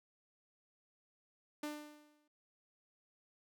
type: tone with exponential decay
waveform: sawtooth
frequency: 298.4 Hz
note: D4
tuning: 28 cents sharp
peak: -34 dBFS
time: 1.63-2.28 s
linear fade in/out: 5 ms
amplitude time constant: 140 ms
effects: none